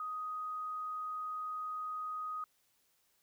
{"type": "tone", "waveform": "sine", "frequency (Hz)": 1250, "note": "D#6", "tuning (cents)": 8, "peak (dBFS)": -37, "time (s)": [0, 2.44], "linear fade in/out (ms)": 2, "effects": ["white hiss -74 dBFS RMS until 3.22 s"]}